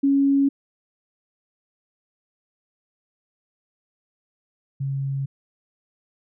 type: tone pair in turn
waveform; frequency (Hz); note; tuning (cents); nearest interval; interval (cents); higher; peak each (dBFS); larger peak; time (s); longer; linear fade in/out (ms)
sine; 277.2 / 136.93; C#4 / C#3; 0 / -21; octave; 1221; first; -15 / -23; first; 0.03-0.49 / 4.8-5.26; neither; 10
effects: none